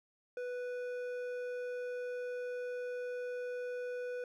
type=tone with hard clipping; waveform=triangle; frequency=493.9 Hz; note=B4; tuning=in tune; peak=-39 dBFS; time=0.37-4.24 s; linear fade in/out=2 ms; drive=12 dB; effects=none